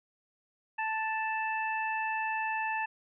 harmonic tone, 880 Hz, A5, in tune, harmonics 1 / 2 / 3, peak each -32 / -35 / -37 dBFS, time 0.78-2.86 s, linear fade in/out 10 ms, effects none

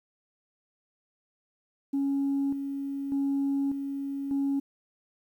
sine tone with tremolo, 277.2 Hz, C#4, in tune, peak -23 dBFS, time 1.93-4.6 s, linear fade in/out 10 ms, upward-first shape square, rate 0.84 Hz, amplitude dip 55%, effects tanh soft clip ceiling -22 dBFS + 10-bit

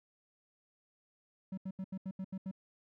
triangle tone bursts, 189.8 Hz, F#3, 44 cents sharp, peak -35 dBFS, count 8, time 1.52-2.513 s, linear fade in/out 5 ms, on 55 ms, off 79 ms, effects none

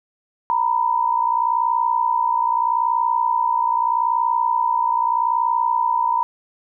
sine tone pair together, 927 / 987.8 Hz, A#5 / B5, -10 / 0 cents, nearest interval minor second, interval 110 cents, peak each -19 dBFS, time 0.5-6.23 s, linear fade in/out 0 ms, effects none

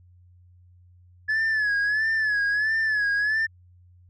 sine tone with vibrato, 1712 Hz, A6, 48 cents flat, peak -18 dBFS, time 1.28-3.47 s, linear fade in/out 20 ms, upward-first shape sine, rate 1.5 Hz, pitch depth 79 cents each way, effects tanh soft clip ceiling -20 dBFS + added 89 Hz sine -51 dBFS peak until 4.09 s

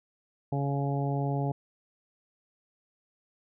harmonic tone, 140.1 Hz, C#3, 19 cents sharp, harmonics 1 / 2 / 3 / 4 / 5 / 6, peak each -28 / -35 / -37 / -40 / -37 / -39 dBFS, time 0.52-1.52 s, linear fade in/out 5 ms, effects none

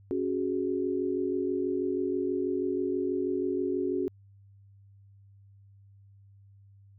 sine chord, C# suspended fourth, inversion none, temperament just, 277.2 / 369.6 / 415.8 Hz, C#4 / F#4 / G#4, 0 / -2 / +2 cents, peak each -32 / -29 / -34 dBFS, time 0.11-4.08 s, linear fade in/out 0 ms, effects added 99 Hz sine -53 dBFS peak until 6.98 s

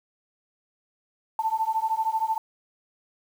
sine beating tone pair, 880 / 893 Hz, A5 / A5, 0 / +25 cents, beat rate 13 Hz, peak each -26 dBFS, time 1.39-2.38 s, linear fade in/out 2 ms, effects 8-bit

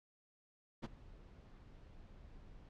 brown noise with ADSR envelope, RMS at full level -35 dBFS, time 0.82-2.69 s, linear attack 24 ms, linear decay 25 ms, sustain -22 dB, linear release 3 ms, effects low-pass 5000 Hz 12 dB/octave

